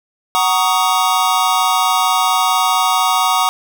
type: chord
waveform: square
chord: D# minor seventh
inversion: first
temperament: just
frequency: 746.7 / 933.4 / 1120.1 / 1244.5 Hz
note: F#5 / A#5 / C#6 / D#6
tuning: +16 / +2 / +18 / 0 cents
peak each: -19 dBFS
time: 0.35-3.49 s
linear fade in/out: 0 ms
effects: 8-bit